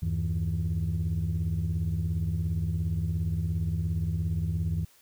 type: tone cluster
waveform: sine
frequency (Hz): 79.3 / 96.5 / 162.2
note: D#2 / G2 / E3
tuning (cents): +33 / -27 / -28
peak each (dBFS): -29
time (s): 0.02-4.85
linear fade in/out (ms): 10
effects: tanh soft clip ceiling -21 dBFS + white hiss -60 dBFS RMS until 5.01 s